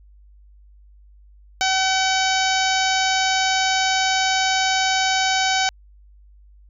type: harmonic tone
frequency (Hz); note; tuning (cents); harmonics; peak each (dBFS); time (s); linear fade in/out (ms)
760; F#5; +46; 1 / 2 / 3 / 4 / 5 / 6 / 7 / 8 / 9; -21 / -24 / -26 / -27 / -28 / -29 / -29 / -30 / -31; 1.61-5.69; 0
effects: added 50 Hz sine -46 dBFS peak until 6.69 s